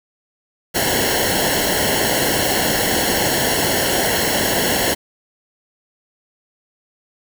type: noise with comb filter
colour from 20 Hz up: pink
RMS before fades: -18 dBFS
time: 0.74-4.95 s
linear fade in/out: 20 ms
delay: 0.82 ms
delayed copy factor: -0.85
effects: none